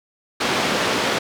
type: band-pass noise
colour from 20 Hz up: pink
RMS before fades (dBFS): -21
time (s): 0.4-1.19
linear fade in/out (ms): 10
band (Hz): 250 to 4600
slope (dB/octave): 12
effects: none